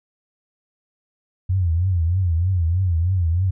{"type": "tone with vibrato", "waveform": "sine", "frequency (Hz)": 88, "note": "F2", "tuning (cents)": 14, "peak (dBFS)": -16, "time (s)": [1.49, 3.51], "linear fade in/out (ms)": 10, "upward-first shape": "triangle", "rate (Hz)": 3.2, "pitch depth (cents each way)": 170, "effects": []}